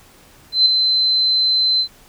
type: tone with ADSR envelope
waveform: sine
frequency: 4070 Hz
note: C8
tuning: 49 cents flat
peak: -7 dBFS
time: 0.52-1.88 s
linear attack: 140 ms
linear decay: 3 ms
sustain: -6 dB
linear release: 82 ms
effects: pink hiss -48 dBFS RMS until 2.08 s